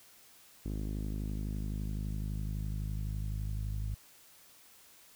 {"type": "tone with low-pass filter sweep", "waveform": "sawtooth", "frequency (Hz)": 51.91, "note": "G#1", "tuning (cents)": 0, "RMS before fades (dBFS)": -36, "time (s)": [0.65, 3.95], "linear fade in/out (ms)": 10, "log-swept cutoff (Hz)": [300, 110], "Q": 1.7, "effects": ["white hiss -59 dBFS RMS until 5.15 s"]}